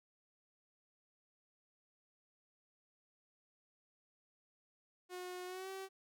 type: tone with pitch glide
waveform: sawtooth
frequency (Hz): 362.4 to 383.9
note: F#4 to G4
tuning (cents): -36 to -36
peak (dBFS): -40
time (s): 5.09-5.89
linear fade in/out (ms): 50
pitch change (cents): +100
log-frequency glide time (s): 5.46-5.69
effects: none